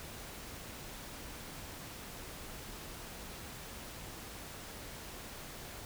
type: silence
effects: pink hiss -47 dBFS RMS until 5.85 s